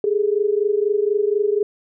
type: tone pair together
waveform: sine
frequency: 405.4 / 429.5 Hz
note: G#4 / A4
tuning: -42 / -42 cents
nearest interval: minor second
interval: 100 cents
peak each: -18 / -20 dBFS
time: 0.04-1.63 s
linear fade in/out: 2 ms
effects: none